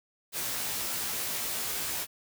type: noise with comb filter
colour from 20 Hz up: white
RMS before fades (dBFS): -33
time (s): 0.32-2.07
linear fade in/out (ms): 50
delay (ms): 17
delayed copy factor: +0.95
effects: none